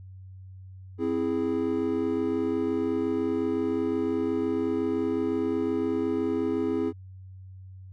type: chord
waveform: triangle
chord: C augmented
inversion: none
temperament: equal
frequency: 261.6 / 329.6 / 415.3 Hz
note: C4 / E4 / G#4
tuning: 0 / 0 / 0 cents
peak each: -27 dBFS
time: 0.98-6.93 s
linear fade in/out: 50 ms
effects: added 94 Hz sine -42 dBFS peak until 7.92 s

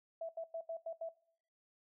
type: tone bursts at uneven times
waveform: sine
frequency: 659.3 Hz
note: E5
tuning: in tune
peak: -38 dBFS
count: 6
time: 0.21-0.29 / 0.37-0.44 / 0.54-0.61 / 0.69-0.77 / 0.86-0.93 / 1.01-1.09 s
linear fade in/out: 5 ms
effects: noise-tail reverb RT60 0.6 s tail -21 dB re dry

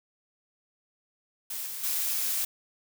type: noise with level steps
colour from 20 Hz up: blue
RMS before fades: -35 / -37 / -29 dBFS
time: 1.5-2.45 s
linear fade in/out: 5 ms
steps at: 1.66 / 1.83 s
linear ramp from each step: 10 ms
effects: none

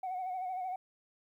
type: tone with vibrato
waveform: sine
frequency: 740 Hz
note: F#5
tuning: in tune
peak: -33 dBFS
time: 0.03-0.76 s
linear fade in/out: 5 ms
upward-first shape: sine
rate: 13 Hz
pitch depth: 50 cents each way
effects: tanh soft clip ceiling -32 dBFS + 12-bit

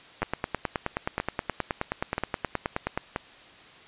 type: two click trains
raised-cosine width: 0.5 ms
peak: -12 / -11 dBFS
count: 4 / 27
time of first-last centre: 0.22-3.161 / 0.23-2.976 s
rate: 1.02 / 9.47 Hz
effects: white hiss -50 dBFS RMS until 3.87 s + resampled to 8000 Hz

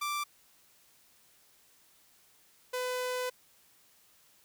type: tone pair in turn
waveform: sawtooth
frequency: 1174.7 / 502 Hz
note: D6 / B4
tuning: 0 / +28 cents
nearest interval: octave + minor third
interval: 1472 cents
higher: first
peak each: -28 dBFS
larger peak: neither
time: 0.01-0.24 / 2.73-3.3 s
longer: second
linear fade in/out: 10 ms
effects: white hiss -64 dBFS RMS until 4.44 s

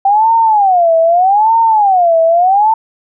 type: tone with vibrato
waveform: sine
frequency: 773 Hz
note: G5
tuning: 24 cents flat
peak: -6 dBFS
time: 0.05-2.74 s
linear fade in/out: 5 ms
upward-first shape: sine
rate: 0.81 Hz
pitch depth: 290 cents each way
effects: none

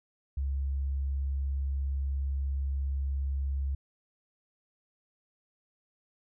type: tone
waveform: sine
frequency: 68.5 Hz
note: C#2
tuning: 20 cents flat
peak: -28 dBFS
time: 0.37-3.75 s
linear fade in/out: 5 ms
effects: none

